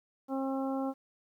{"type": "harmonic tone", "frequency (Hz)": 268.3, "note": "C4", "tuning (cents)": 44, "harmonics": [1, 2, 3, 4, 5], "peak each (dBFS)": [-32, -37, -39, -45, -47], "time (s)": [0.28, 0.94], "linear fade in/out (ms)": 50, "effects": ["11-bit"]}